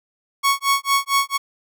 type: tone with tremolo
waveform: sawtooth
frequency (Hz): 1108.7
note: C#6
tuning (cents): 0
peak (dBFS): -10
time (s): 0.43-1.38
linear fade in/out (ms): 20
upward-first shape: sine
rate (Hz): 4.4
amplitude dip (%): 100
effects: none